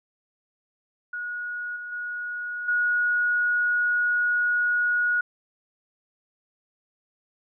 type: tone with level steps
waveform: sine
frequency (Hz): 1452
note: F#6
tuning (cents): -33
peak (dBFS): -29 / -33 / -29 / -20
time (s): 1.13-5.21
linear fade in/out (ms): 5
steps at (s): 1.76 / 1.92 / 2.68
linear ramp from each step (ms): 5
effects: none

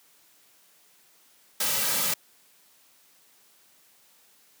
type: noise with comb filter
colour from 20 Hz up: white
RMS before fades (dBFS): -26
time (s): 1.6-2.14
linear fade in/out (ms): 5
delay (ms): 2.8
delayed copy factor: -0.8
effects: white hiss -60 dBFS RMS until 4.6 s + high-pass 150 Hz 12 dB/octave

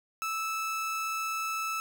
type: tone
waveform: 30% pulse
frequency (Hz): 1311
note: E6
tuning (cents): -10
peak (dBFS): -28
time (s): 0.22-1.8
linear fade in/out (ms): 0
effects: none

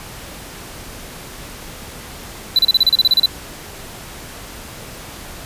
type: tone bursts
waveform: triangle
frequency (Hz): 3990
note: B7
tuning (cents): +17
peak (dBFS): -7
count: 12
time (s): 2.56-3.259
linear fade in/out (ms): 2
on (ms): 28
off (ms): 33
effects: pink hiss -34 dBFS RMS until 5.45 s + resampled to 32000 Hz

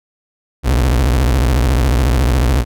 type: tone with vibrato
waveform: 35% pulse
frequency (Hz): 63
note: B1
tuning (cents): +35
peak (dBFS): -9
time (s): 0.63-2.65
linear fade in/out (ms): 50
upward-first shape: sine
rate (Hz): 14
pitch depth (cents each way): 250
effects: none

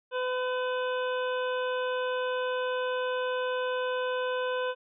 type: harmonic tone with a mistuned harmonic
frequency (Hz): 505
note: B4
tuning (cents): +39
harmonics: 1 / 2 / 3 / 5 / 6 / 7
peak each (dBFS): -29 / -35 / -36 / -44 / -43 / -46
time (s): 0.11-4.75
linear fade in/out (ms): 50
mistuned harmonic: 6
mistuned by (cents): -31
effects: none

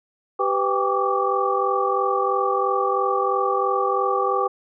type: tone cluster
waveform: sine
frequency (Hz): 391.1 / 498.5 / 796 / 1138 / 1181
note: G4 / B4 / G5 / C#6 / D6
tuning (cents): -4 / +16 / +26 / +45 / +9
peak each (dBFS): -25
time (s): 0.39-4.48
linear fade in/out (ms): 10
effects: none

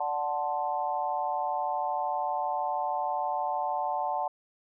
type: chord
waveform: sine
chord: D dominant seventh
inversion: none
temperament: equal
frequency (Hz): 587.3 / 740 / 880 / 1046.5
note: D5 / F#5 / A5 / C6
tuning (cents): 0 / 0 / 0 / 0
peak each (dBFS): -36 / -31 / -31 / -37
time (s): 0-4.28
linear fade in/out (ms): 5
effects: none

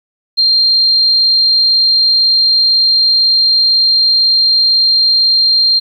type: tone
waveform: sine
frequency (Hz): 4186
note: C8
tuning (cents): 0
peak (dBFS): -7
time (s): 0.37-5.8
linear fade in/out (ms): 20
effects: 8-bit

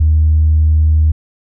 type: tone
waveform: sine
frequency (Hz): 77.78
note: D#2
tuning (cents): 0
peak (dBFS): -6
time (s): 0-1.12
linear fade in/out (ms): 10
effects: tanh soft clip ceiling -3 dBFS

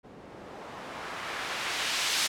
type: noise with low-pass filter sweep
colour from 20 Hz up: blue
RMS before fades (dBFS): -34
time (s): 0.03-2.28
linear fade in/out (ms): 20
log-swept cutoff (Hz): 330 to 4900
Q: 0.76
effects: none

